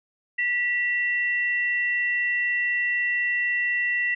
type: tone pair together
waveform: sine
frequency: 1954 / 2720 Hz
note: B6 / F7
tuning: -19 / -46 cents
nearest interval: tritone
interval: 573 cents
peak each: -22 / -30 dBFS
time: 0.38-4.15 s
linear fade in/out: 10 ms
effects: none